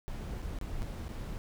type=noise with dropouts; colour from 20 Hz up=brown; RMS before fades=-38 dBFS; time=0.08-1.38 s; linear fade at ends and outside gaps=0 ms; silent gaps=0.42-0.424 / 0.587-0.613 / 0.821-0.828 / 1.083-1.09 s; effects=none